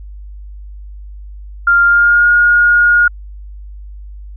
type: tone with pitch glide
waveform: sine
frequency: 1396.9 to 1432 Hz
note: F6 to F6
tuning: 0 to +43 cents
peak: -6 dBFS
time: 1.67-3.08 s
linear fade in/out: 5 ms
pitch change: +43 cents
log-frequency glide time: 1.84-2.28 s
effects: added 50 Hz sine -28 dBFS peak until 4.36 s